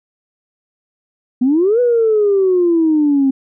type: exponential two-way sweep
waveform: sine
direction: up then down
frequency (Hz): 240 to 496.3 to 264.7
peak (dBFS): -9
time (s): 1.41-3.31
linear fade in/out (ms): 10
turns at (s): 1.8
effects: tanh soft clip ceiling -5 dBFS